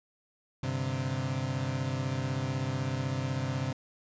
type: chord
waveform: 35% pulse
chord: G suspended fourth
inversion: none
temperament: equal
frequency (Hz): 98 / 130.81 / 146.83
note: G2 / C3 / D3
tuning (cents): 0 / 0 / 0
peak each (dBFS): -36 / -30 / -35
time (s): 0.63-3.73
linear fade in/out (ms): 5
effects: resampled to 16000 Hz